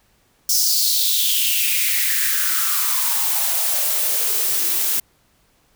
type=noise with high-pass filter sweep; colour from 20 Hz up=blue; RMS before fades=-19 dBFS; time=0.49-5 s; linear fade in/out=5 ms; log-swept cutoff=5600 to 260 Hz; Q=4.7; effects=pink hiss -60 dBFS RMS until 5.75 s